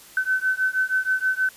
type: beating tone pair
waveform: sine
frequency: 1519 / 1525.3 Hz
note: F#6 / G6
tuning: +45 / -48 cents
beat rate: 6.3 Hz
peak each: -23 dBFS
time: 0.17-1.49 s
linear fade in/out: 2 ms
effects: white hiss -47 dBFS RMS until 1.56 s + resampled to 32000 Hz